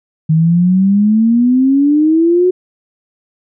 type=exponential sweep; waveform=sine; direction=up; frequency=155.56 to 370 Hz; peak=-7 dBFS; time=0.29-2.51 s; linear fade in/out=10 ms; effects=none